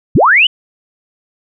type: linear sweep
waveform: sine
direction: up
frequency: 55 to 3095 Hz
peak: -5 dBFS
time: 0.15-0.47 s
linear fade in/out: 5 ms
effects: none